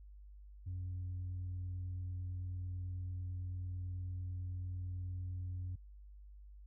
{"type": "tone", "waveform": "sine", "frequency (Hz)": 90.9, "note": "F#2", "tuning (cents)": -30, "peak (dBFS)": -37, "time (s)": [0.66, 5.76], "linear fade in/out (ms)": 10, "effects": ["tanh soft clip ceiling -37 dBFS", "added 50 Hz sine -52 dBFS peak until 6.66 s"]}